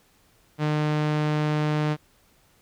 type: tone with low-pass filter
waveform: sawtooth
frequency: 151.4 Hz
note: D#3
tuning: 47 cents flat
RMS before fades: -24 dBFS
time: 0.58-1.97 s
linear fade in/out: 50 ms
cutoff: 3800 Hz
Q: 0.65
effects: pink hiss -61 dBFS RMS until 2.61 s